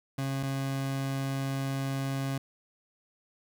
30% pulse tone pair in turn, 135.8 / 135.8 Hz, C#3 / C#3, -35 / -35 cents, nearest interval unison, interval 0 cents, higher neither, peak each -27 dBFS, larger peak neither, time 0.18-0.43 / 0.43-2.38 s, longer second, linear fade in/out 5 ms, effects none

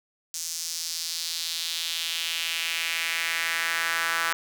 sawtooth tone with high-pass filter sweep, 166 Hz, E3, 12 cents sharp, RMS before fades -29 dBFS, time 0.34-4.33 s, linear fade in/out 0 ms, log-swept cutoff 6200 to 1400 Hz, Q 2.3, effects none

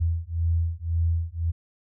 sine beating tone pair, 82.5 / 84.4 Hz, E2 / E2, +2 / +41 cents, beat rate 1.9 Hz, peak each -25 dBFS, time 0-1.52 s, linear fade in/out 20 ms, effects none

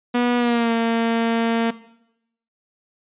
sawtooth tone with pitch glide, 243.1 to 229.5 Hz, B3 to A#3, -27 to -27 cents, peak -13 dBFS, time 0.14-1.71 s, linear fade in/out 10 ms, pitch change -100 cents, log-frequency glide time 0.37-0.72 s, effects noise-tail reverb RT60 0.8 s tail -17 dB re dry + resampled to 8000 Hz

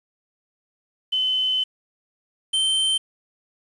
sine / square tone pair in turn, 3042 / 3110 Hz, F#7 / G7, +47 / -14 cents, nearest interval unison, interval 39 cents, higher second, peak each -19 dBFS, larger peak neither, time 1.12-1.64 / 2.53-2.98 s, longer first, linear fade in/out 10 ms, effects resampled to 24000 Hz + 8-bit

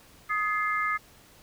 sine tone cluster, 1251 / 1705 / 2095 Hz, D#6 / G#6 / C7, +9 / +45 / +2 cents, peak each -27 / -33 / -30 dBFS, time 0.29-0.98 s, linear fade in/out 20 ms, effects pink hiss -55 dBFS RMS until 1.42 s

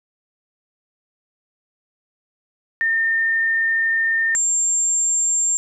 sine tone pair in turn, 1814 / 7381 Hz, A#6 / A#8, -48 / -18 cents, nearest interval 2 octaves, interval 2430 cents, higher second, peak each -16 dBFS, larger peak neither, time 2.81-4.35 / 4.35-5.57 s, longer first, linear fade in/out 0 ms, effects none

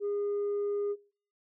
sine tone, 408.3 Hz, G#4, 29 cents flat, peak -27 dBFS, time 0-0.96 s, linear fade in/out 50 ms, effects noise-tail reverb RT60 0.5 s tail -26 dB re dry + tanh soft clip ceiling -27 dBFS

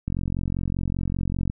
click train, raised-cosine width 5 ms, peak -14 dBFS, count 65, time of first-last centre 0.08-1.499 s, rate 45.1 Hz, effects none

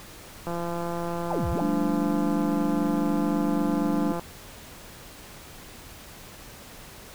click train, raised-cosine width 1 ms, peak -18 dBFS, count 638, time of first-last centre 0.47-4.195 s, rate 171 Hz
sine exponential two-way sweep, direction down then up, 1036 to 53 to 1036 Hz, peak -26 dBFS, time 1.3-1.61 s, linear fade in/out 10 ms, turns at 1.5 s
sine chord, G suspended second, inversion none, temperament equal, 196 / 220 / 293.7 Hz, G3 / A3 / D4, 0 / 0 / 0 cents, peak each -30 / -30 / -25 dBFS, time 1.61-4.12 s, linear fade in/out 2 ms
effects pink hiss -45 dBFS RMS until 7.14 s

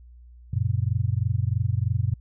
sine chord, F# major, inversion none, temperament just, 92.5 / 115.62 / 138.75 Hz, F#2 / A#2 / C#3, 0 / -14 / +2 cents, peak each -25 / -24 / -30 dBFS, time 0.53-2.14 s, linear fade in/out 5 ms, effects added 60 Hz sine -45 dBFS peak until 2.2 s

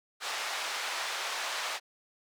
pink band-pass noise, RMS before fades -35 dBFS, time 0.2-1.8 s, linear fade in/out 50 ms, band 850 to 5900 Hz, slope 12 dB/octave, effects high-pass 400 Hz 12 dB/octave

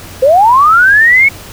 sine linear sweep, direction up, 494.9 to 2232 Hz, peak -3 dBFS, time 0.22-1.29 s, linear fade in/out 10 ms, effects added 91 Hz sine -36 dBFS peak until 1.52 s + pink hiss -31 dBFS RMS until 1.52 s

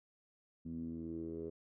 10% pulse tone with low-pass filter sweep, 82 Hz, E2, 9 cents flat, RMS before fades -43 dBFS, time 0.65-1.5 s, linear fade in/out 10 ms, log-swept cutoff 220 to 430 Hz, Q 5.1, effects none

